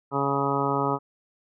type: harmonic tone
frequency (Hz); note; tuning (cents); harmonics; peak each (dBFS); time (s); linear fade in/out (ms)
139.4; C#3; +10; 1 / 2 / 3 / 4 / 5 / 6 / 7 / 8 / 9; -31 / -30 / -29 / -33 / -34 / -31 / -30 / -35 / -29; 0.11-0.99; 50
effects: none